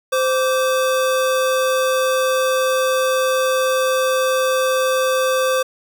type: tone pair together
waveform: square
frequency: 518.7 / 1163 Hz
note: C5 / D6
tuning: -15 / -17 cents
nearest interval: octave + major second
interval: 1398 cents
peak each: -17 / -23 dBFS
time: 0.12-5.63 s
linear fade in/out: 10 ms
effects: none